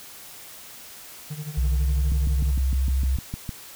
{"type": "tone with tremolo", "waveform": "triangle", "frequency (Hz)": 150.4, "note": "D3", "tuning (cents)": 42, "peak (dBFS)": -26, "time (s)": [1.3, 2.52], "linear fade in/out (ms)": 10, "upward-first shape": "sine", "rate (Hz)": 12, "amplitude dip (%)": 80}
{"type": "tone with pitch glide", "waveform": "sine", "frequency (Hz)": [62.9, 65.87], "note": ["B1", "C2"], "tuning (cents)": [32, 12], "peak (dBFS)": -19, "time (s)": [1.57, 3.17], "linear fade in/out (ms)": 10, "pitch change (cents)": 80, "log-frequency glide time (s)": [1.71, 1.88]}
{"type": "click train", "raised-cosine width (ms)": 5, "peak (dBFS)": -17, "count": 10, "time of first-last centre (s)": [2.12, 3.492], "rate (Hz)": 6.56}
{"effects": ["white hiss -43 dBFS RMS until 3.75 s"]}